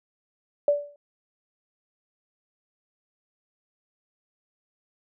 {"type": "tone with exponential decay", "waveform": "sine", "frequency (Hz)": 580, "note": "D5", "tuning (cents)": -22, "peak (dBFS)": -14, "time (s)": [0.68, 0.96], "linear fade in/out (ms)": 2, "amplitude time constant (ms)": 60, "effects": []}